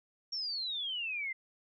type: exponential sweep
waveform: sine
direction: down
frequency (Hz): 5588 to 2044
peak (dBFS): -34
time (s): 0.32-1.33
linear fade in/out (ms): 10
effects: none